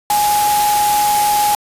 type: tone in noise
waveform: sine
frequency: 832 Hz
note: G#5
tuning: 3 cents sharp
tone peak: -12 dBFS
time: 0.1-1.55 s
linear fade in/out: 2 ms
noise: white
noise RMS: -20 dBFS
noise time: 0.1-1.55 s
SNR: +5 dB
effects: resampled to 32000 Hz